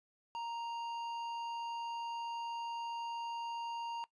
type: tone with hard clipping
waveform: triangle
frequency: 932.3 Hz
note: A#5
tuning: in tune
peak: -40 dBFS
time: 0.35-4.04 s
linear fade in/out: 0 ms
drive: 13 dB
effects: noise-tail reverb RT60 0.1 s tail -19 dB re dry + resampled to 22050 Hz